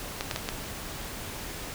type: clicks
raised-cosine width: 0.2 ms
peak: -12 dBFS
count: 4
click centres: 0.209 / 0.312 / 0.361 / 0.489 s
effects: pink hiss -38 dBFS RMS until 1.74 s